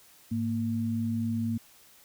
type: tone pair together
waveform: sine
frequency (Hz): 105.94 / 230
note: G#2 / A#3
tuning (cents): +35 / -23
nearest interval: octave + minor second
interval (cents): 1342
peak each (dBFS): -32 / -28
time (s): 0.31-1.58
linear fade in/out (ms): 10
effects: white hiss -57 dBFS RMS until 2.04 s